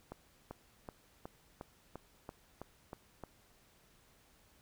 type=accelerating click train; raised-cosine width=1 ms; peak=-30 dBFS; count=10; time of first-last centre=0.12-3.237 s; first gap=390 ms; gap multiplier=0.97; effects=pink hiss -67 dBFS RMS until 4.61 s